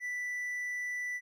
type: tone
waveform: triangle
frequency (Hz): 1975.5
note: B6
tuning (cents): 0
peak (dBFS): -32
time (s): 0-1.21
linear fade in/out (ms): 50
effects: none